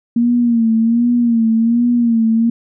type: tone with vibrato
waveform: sine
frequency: 232.6 Hz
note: A#3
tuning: 4 cents flat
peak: -10 dBFS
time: 0.16-2.5 s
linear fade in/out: 5 ms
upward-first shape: sine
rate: 1.3 Hz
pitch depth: 67 cents each way
effects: none